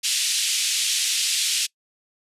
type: band-pass noise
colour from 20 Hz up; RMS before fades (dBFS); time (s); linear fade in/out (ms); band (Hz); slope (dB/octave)
pink; -23; 0.03-1.67; 20; 2800 to 9800; 24
effects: noise-tail reverb RT60 0.1 s tail -24 dB re dry + resampled to 32000 Hz